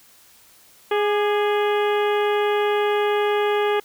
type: harmonic tone with a mistuned harmonic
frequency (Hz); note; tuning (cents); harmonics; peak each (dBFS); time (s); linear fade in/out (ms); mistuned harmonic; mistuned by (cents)
415.3; G#4; 0; 1 / 2 / 3 / 4 / 5 / 6 / 7 / 8; -19 / -25 / -29 / -31 / -33 / -35 / -36 / -37; 0.91-3.8; 5; 3; -51
effects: white hiss -52 dBFS RMS until 3.84 s